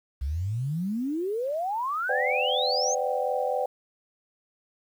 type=exponential sweep; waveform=sine; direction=up; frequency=63.8 to 6645 Hz; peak=-26 dBFS; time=0.21-2.95 s; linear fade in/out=10 ms
type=chord; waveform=sine; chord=G major seventh; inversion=first; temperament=equal with one note detuned; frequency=506.6 / 587.3 / 740 / 784 Hz; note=B4 / D5 / F#5 / G5; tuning=+44 / 0 / 0 / 0 cents; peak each=-28 / -30 / -33 / -30 dBFS; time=2.09-3.66 s; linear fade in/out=5 ms
effects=9-bit